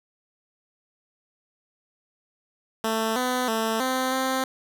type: tone with pitch steps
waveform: 10% pulse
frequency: 222.4 / 251.8 / 223 / 258.9 / 262 Hz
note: A3 / B3 / A3 / C4 / C4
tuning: +19 / +34 / +23 / -18 / +2 cents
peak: -15 dBFS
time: 2.84-4.44 s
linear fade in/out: 2 ms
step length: 320 ms
effects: none

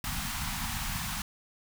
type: band-stop noise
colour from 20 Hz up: pink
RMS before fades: -34 dBFS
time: 0.04-1.22 s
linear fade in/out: 2 ms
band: 250 to 760 Hz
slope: 48 dB/octave
effects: none

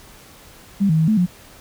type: tone with pitch steps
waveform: sine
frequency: 198.7 / 158.6 / 159.7 / 217 / 178.6 Hz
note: G3 / D#3 / D#3 / A3 / F3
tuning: +24 / +33 / +45 / -24 / +39 cents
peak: -13 dBFS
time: 0.8-1.265 s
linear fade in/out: 20 ms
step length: 93 ms
effects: pink hiss -45 dBFS RMS until 1.6 s

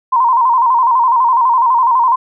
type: tone with vibrato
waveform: sine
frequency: 982 Hz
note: B5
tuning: 10 cents flat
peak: -8 dBFS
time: 0.12-2.16 s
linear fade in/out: 10 ms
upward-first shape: square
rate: 12 Hz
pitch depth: 84 cents each way
effects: none

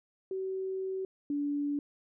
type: tone pair in turn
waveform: sine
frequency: 380 / 288.5 Hz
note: F#4 / D4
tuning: +46 / -31 cents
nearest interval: perfect fourth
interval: 477 cents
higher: first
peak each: -32 / -29 dBFS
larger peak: second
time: 0.31-1.05 / 1.3-1.79 s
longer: first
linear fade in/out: 2 ms
effects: none

